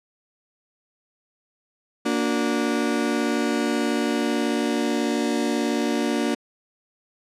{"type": "chord", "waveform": "35% pulse", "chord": "Bb augmented", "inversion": "none", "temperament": "just", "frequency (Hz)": [233.1, 291.4, 364.2], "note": ["Bb3", "D4", "F#4"], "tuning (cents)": [0, -13, -27], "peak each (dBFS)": [-23, -23, -26], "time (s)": [2.05, 6.35], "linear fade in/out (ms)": 10, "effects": ["low-pass 9000 Hz 12 dB/octave"]}